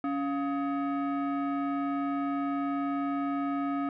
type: tone with frequency modulation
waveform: sine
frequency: 280 Hz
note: C#4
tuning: 18 cents sharp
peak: -26 dBFS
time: 0.04-3.89 s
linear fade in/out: 2 ms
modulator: 981 Hz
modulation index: 0.77
effects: tanh soft clip ceiling -25 dBFS